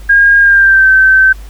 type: tone with pitch glide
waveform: sine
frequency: 1623 to 1544.3 Hz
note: G#6 to G6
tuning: -40 to -26 cents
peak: -3 dBFS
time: 0.09-1.33 s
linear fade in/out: 10 ms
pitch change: -86 cents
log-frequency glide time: 0.4-0.89 s
effects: added 50 Hz sine -26 dBFS peak until 1.49 s + pink hiss -41 dBFS RMS until 1.49 s